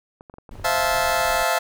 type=clicks; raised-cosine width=1 ms; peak=-28 dBFS; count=9; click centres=0.209 / 0.298 / 0.34 / 0.384 / 0.492 / 0.555 / 0.597 / 0.648 / 0.71 s
type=noise; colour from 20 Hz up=brown; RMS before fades=-38 dBFS; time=0.51-1.43 s; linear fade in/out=2 ms
type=chord; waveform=25% pulse; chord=F major seventh; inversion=second; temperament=just; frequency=523.8 / 654.8 / 698.5 / 873.1 Hz; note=C5 / E5 / F5 / A5; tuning=+2 / -12 / 0 / -14 cents; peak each=-24 / -20 / -20 / -21 dBFS; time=0.64-1.59 s; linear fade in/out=10 ms
effects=none